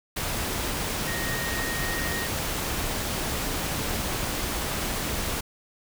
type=tone in noise; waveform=sine; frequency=1864.7 Hz; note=A#6; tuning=in tune; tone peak=-32 dBFS; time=1.07-2.27 s; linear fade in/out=10 ms; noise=pink; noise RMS=-29 dBFS; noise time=0.16-5.41 s; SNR=-6 dB; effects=none